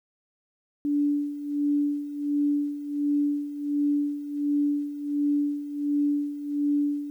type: tone with tremolo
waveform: sine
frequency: 290 Hz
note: D4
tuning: 22 cents flat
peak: -20 dBFS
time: 0.85-7.1 s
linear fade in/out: 0 ms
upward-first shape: sine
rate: 1.4 Hz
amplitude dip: 75%
effects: 10-bit